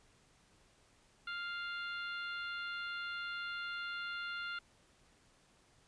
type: harmonic tone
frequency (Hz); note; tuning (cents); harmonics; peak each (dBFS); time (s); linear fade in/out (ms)
698.5; F5; 0; 2 / 3 / 4 / 5 / 6; -40 / -51 / -48 / -51 / -53; 1.27-4.59; 5
effects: pink hiss -68 dBFS RMS until 5.87 s + resampled to 22050 Hz